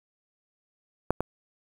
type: clicks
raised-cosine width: 1 ms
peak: -8 / -13 dBFS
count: 2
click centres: 1.106 / 1.206 s
effects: 7-bit